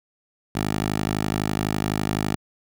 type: tone with high-pass filter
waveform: 10% pulse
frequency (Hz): 51.91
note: G#1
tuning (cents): 0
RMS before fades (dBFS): -25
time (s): 0.55-2.36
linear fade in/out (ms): 5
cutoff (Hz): 110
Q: 0.67
effects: none